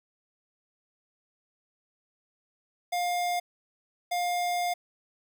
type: tone bursts at uneven times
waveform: square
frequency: 707 Hz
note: F5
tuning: 21 cents sharp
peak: -27 dBFS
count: 2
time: 2.92-3.4 / 4.11-4.74 s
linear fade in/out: 10 ms
effects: 10-bit